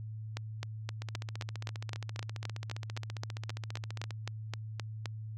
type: two click trains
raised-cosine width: 0.2 ms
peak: -20 / -24 dBFS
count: 19 / 47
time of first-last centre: 0.37-5.058 / 1.02-4.107 s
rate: 3.84 / 14.9 Hz
effects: added 109 Hz sine -39 dBFS peak until 5.37 s